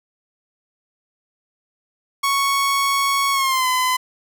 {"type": "tone with pitch glide", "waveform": "sawtooth", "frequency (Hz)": [1108.7, 1016.7], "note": ["C#6", "B5"], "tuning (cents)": [0, 50], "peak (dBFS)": -13, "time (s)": [2.23, 3.97], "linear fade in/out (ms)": 10, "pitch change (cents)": -150, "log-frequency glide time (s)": [3.32, 3.67], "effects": []}